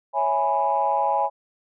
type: chord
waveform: sine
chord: C# minor seventh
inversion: none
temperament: equal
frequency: 554.4 / 659.3 / 830.6 / 987.8 Hz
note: C#5 / E5 / G#5 / B5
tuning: 0 / 0 / 0 / 0 cents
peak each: -27 / -27 / -21 / -25 dBFS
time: 0.13-1.3 s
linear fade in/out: 50 ms
effects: tanh soft clip ceiling -9 dBFS